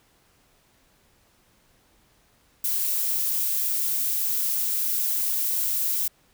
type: noise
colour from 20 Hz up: violet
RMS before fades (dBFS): -25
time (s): 2.64-6.08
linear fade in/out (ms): 5
effects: pink hiss -62 dBFS RMS until 6.33 s